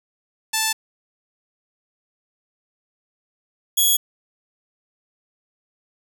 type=tone pair in turn; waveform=5% pulse; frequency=880 / 3346 Hz; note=A5 / G#7; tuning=0 / +12 cents; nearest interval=octave + major seventh; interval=2312 cents; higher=second; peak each=-7 dBFS; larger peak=neither; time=0.53-0.73 / 3.77-3.97 s; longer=neither; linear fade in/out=10 ms; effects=8-bit